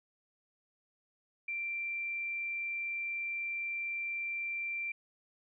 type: tone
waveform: sine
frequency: 2357 Hz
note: D7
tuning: 6 cents sharp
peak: -34 dBFS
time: 1.48-4.92 s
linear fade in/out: 5 ms
effects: none